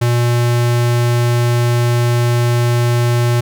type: tone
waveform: square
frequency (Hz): 120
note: B2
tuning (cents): -49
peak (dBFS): -12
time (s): 0.01-3.41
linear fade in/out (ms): 10
effects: none